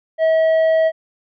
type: tone with tanh clipping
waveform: sine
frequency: 643 Hz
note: E5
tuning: 43 cents flat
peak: -13 dBFS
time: 0.18-0.92 s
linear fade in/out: 50 ms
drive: 6 dB
effects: none